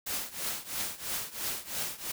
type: noise with tremolo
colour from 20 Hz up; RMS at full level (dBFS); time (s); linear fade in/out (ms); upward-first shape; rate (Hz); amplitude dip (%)
white; -32; 0.06-2.12; 10; triangle; 3; 90
effects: none